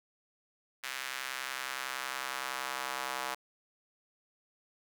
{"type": "tone with high-pass filter sweep", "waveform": "square", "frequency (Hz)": 65.41, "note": "C2", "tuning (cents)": 0, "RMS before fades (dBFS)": -38, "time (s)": [0.83, 3.35], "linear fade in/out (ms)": 10, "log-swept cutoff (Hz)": [1800, 920], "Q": 1.3, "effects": []}